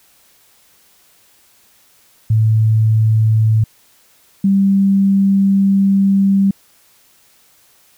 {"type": "tone pair in turn", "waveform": "sine", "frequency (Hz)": [110, 196], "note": ["A2", "G3"], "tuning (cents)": [0, 0], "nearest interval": "minor seventh", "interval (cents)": 1000, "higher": "second", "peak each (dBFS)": -9, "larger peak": "neither", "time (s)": [[2.3, 3.64], [4.44, 6.51]], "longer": "second", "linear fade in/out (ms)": 5, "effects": ["white hiss -52 dBFS RMS until 7.97 s"]}